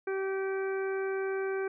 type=harmonic tone; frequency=386.1 Hz; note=G4; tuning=26 cents flat; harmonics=1 / 2 / 3 / 4 / 5 / 6; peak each=-30 / -43 / -45 / -40 / -51 / -47 dBFS; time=0.07-1.68 s; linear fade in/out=5 ms; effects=none